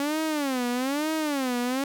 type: tone with vibrato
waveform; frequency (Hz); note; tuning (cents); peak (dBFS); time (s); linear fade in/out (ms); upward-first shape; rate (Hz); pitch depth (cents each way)
sawtooth; 277.2; C#4; 0; -21; 0-1.84; 2; sine; 1.1; 230
effects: none